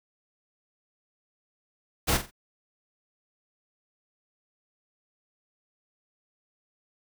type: noise with echo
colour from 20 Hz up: pink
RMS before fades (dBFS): -24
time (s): 2.07-2.18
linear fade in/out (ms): 20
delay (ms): 44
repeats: 3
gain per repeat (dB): -10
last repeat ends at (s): 2.312
effects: none